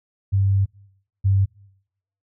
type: tone pair in turn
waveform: sine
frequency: 98 / 97.58 Hz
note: G2 / G2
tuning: 0 / -7 cents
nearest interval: unison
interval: 7 cents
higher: first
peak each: -15 / -14 dBFS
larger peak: second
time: 0.32-0.66 / 1.24-1.46 s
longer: first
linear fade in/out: 20 ms
effects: noise-tail reverb RT60 0.8 s tail -25 dB re dry